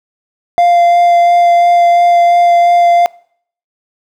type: tone with vibrato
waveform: triangle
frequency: 695 Hz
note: F5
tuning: 9 cents flat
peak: -3 dBFS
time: 0.58-3.06 s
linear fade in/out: 0 ms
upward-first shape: sine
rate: 2.9 Hz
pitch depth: 9 cents each way
effects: noise-tail reverb RT60 0.6 s tail -24 dB re dry